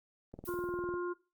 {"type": "click train", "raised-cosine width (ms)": 2, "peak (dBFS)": -32, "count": 13, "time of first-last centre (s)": [0.34, 0.94], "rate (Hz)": 20}
{"type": "noise with exponential decay", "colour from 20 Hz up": "violet", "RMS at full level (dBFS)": -43, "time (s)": [0.45, 0.85], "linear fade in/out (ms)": 5, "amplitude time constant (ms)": 86}
{"type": "harmonic tone", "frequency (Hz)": 353.1, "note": "F4", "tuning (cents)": 19, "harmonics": [1, 3, 4], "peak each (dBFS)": [-34, -42, -45], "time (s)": [0.47, 1.14], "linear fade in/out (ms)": 20}
{"effects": ["noise-tail reverb RT60 0.3 s tail -19 dB re dry", "Opus 32 kbps"]}